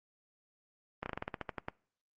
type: slowing click train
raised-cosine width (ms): 0.5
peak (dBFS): -21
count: 12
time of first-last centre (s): 1.03-1.684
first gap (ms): 30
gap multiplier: 1.13
effects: noise-tail reverb RT60 0.5 s tail -24 dB re dry + Opus 32 kbps

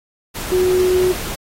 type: tone in noise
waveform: sine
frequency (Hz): 367.1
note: F#4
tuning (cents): -14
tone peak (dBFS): -12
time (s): 0.51-1.13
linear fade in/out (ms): 20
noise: pink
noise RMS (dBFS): -27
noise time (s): 0.34-1.36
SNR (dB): +12
effects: AAC 48 kbps

